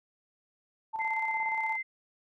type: tone with tremolo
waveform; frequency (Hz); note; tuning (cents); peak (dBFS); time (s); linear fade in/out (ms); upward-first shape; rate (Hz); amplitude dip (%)
sine; 885; A5; +10; -29; 0.93-1.77; 20; square; 17; 50
type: tone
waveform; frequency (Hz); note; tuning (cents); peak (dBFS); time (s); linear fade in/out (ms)
sine; 2076; C7; -14; -31; 0.99-1.83; 20
effects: none